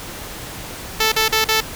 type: tone bursts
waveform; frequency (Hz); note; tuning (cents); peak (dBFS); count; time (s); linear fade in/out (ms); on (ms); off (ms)
5% pulse; 440; A4; 0; -3; 4; 1-1.606; 5; 120; 42
effects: pink hiss -32 dBFS RMS until 1.75 s